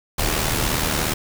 pink noise with amplitude modulation, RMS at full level -19 dBFS, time 0.18-1.14 s, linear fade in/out 10 ms, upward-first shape sine, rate 76.8 Hz, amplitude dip 60%, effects none

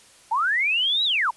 sine linear two-way sweep, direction up then down, 830.6 to 3954 to 830.6 Hz, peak -19 dBFS, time 0.31-1.31 s, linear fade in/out 10 ms, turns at 1.04 s, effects white hiss -52 dBFS RMS until 1.36 s + resampled to 24000 Hz

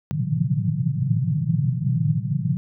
pink band-pass noise, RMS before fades -22 dBFS, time 0.11-2.57 s, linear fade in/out 0 ms, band 110 to 180 Hz, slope 96 dB/octave, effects none

